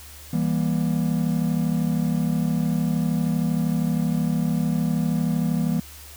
triangle chord, E diminished, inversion none, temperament just, 164.81 / 197.78 / 237.3 Hz, E3 / G3 / Bb3, 0 / +16 / +31 cents, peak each -21 / -24 / -23 dBFS, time 0.33-5.8 s, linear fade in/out 5 ms, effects added 73 Hz sine -44 dBFS peak until 6.16 s + white hiss -44 dBFS RMS until 6.16 s

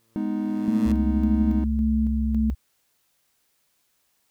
15% pulse tone with exponential growth, 113.7 Hz, A#2, 43 cents flat, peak -24 dBFS, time 0-0.92 s, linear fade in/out 0 ms, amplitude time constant 200 ms
triangle chord, G# minor, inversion none, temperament just, 207.7 / 249.2 / 311.5 Hz, G#3 / B3 / D#4, 0 / +16 / +2 cents, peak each -25 / -28 / -26 dBFS, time 0.16-1.64 s, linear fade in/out 0 ms
sine tone with tremolo, 220 Hz, A3, in tune, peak -20 dBFS, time 0.68-2.5 s, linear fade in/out 0 ms, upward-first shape square, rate 1.8 Hz, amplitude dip 35%
sine tone with pitch glide, 67.9 to 65.62 Hz, C#2 to C2, -35 to +6 cents, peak -23 dBFS, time 0.85-2.55 s, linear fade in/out 20 ms, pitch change -59 cents, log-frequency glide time 1.51-2.4 s
effects white hiss -69 dBFS RMS until 4.3 s

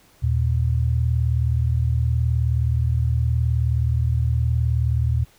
sine tone pair together, 78.26 / 117.4 Hz, D#2 / A#2, +11 / +13 cents, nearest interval perfect fifth, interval 702 cents, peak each -20 dBFS, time 0.22-5.25 s, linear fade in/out 20 ms, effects pink hiss -55 dBFS RMS until 5.38 s

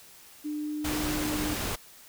sine tone with pitch glide, 299.5 to 302.3 Hz, D4 to D#4, +34 to -50 cents, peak -30 dBFS, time 0.44-1.55 s, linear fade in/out 20 ms, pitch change +16 cents, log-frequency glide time 0.55-0.93 s
pink noise, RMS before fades -32 dBFS, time 0.84-1.76 s, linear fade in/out 10 ms
effects white hiss -52 dBFS RMS until 2.08 s

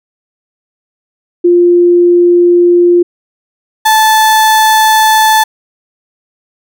sine / 35% pulse tone pair in turn, 350 / 873.1 Hz, F4 / A5, +4 / -14 cents, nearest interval octave + major third, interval 1582 cents, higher second, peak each -3 dBFS, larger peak neither, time 1.44-3.03 / 3.85-5.44 s, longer neither, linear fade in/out 10 ms, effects none

